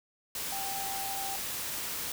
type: tone in noise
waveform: sine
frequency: 784 Hz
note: G5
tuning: in tune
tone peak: -37 dBFS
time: 0.52-1.36 s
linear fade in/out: 2 ms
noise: white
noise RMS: -36 dBFS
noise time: 0.35-2.12 s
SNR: -4 dB
effects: none